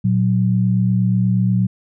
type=tone pair together; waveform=sine; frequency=116.8 / 185.15 Hz; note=A#2 / F#3; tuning=+4 / +1 cents; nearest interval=minor sixth; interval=797 cents; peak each=-16 dBFS; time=0.04-1.67 s; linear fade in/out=10 ms; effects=none